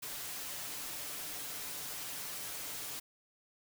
white noise with comb filter, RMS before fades -42 dBFS, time 0.02-3 s, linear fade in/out 10 ms, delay 6.8 ms, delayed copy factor +0.5, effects none

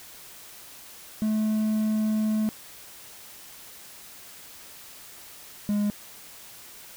triangle tone pair in turn, 215.9 / 206.6 Hz, A3 / G#3, -33 / -9 cents, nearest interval minor second, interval 76 cents, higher first, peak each -20 dBFS, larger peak neither, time 1.22-2.49 / 5.69-5.9 s, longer first, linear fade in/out 0 ms, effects white hiss -46 dBFS RMS until 6.96 s

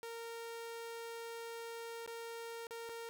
sawtooth tone with dropouts, 461.9 Hz, A#4, 16 cents flat, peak -40 dBFS, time 0.03-3.09 s, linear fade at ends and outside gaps 0 ms, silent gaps 2.062-2.076 / 2.669-2.708 / 2.891-2.895 s, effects none

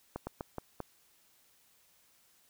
slowing click train, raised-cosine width 1 ms, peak -23 dBFS, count 5, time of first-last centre 0.16-0.803 s, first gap 110 ms, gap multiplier 1.26, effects white hiss -67 dBFS RMS until 2.49 s

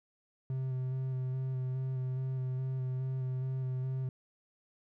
triangle tone with vibrato, 130 Hz, C3, 11 cents flat, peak -30 dBFS, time 0.5-4.09 s, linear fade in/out 2 ms, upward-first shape square, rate 2.4 Hz, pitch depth 16 cents each way, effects none

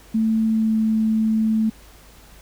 sine tone with pitch glide, 221.6 to 219.8 Hz, A3 to A3, +13 to -2 cents, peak -16 dBFS, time 0.14-1.7 s, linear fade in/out 10 ms, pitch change -15 cents, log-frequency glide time 0.47-0.77 s, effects added 50 Hz sine -48 dBFS peak until 2.41 s + pink hiss -49 dBFS RMS until 2.41 s

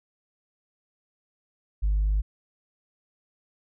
sine tone, 51 Hz, G#1, 31 cents flat, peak -19 dBFS, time 1.82-2.22 s, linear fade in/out 20 ms, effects tanh soft clip ceiling -18 dBFS

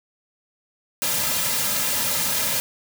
white noise with comb filter, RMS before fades -23 dBFS, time 1.02-2.6 s, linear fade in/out 0 ms, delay 2.7 ms, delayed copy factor -0.65, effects none

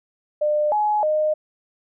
sine tone with pitch steps, 600 / 843 / 614 Hz, D5 / G#5 / D#5, +37 / +26 / -23 cents, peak -17 dBFS, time 0.41-1.34 s, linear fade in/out 10 ms, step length 310 ms, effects none

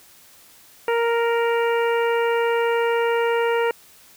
harmonic tone, 466.2 Hz, A#4, in tune, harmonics 1 / 2 / 3 / 4 / 5 / 6, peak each -19 / -25 / -29 / -31 / -33 / -35 dBFS, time 0.88-3.71 s, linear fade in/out 2 ms, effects white hiss -50 dBFS RMS until 4.16 s

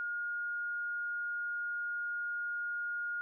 sine tone, 1426 Hz, F6, 36 cents sharp, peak -34 dBFS, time 0-3.21 s, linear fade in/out 0 ms, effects none

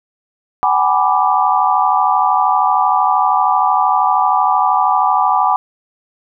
sine chord, G# half-diminished seventh, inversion third, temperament equal with one note detuned, 757.7 / 830.6 / 987.8 / 1174.7 Hz, F#5 / G#5 / B5 / D6, +41 / 0 / 0 / 0 cents, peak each -16 dBFS, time 0.63-5.56 s, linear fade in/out 0 ms, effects none

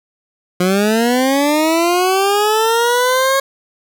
20% pulse linear sweep, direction up, 177 to 547 Hz, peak -7 dBFS, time 0.6-3.4 s, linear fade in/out 5 ms, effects none

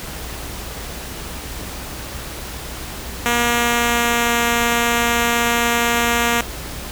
5% pulse tone with pitch glide, 238.1 to 236 Hz, A#3 to A#3, +37 to +22 cents, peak -4 dBFS, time 3.26-6.41 s, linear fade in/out 0 ms, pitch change -15 cents, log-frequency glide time 3.43-4.39 s, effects added 60 Hz sine -34 dBFS peak until 6.91 s + pink hiss -31 dBFS RMS until 6.91 s

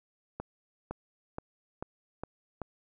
accelerating click train, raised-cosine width 1 ms, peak -22 dBFS, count 6, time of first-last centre 0.4-2.617 s, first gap 510 ms, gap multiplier 0.93, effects none

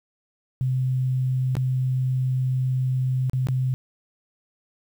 sine tone with dropouts, 129.1 Hz, C3, 23 cents flat, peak -20 dBFS, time 0.61-3.74 s, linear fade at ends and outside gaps 0 ms, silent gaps 1.553-1.568 / 3.297-3.333 / 3.47-3.486 s, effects 9-bit

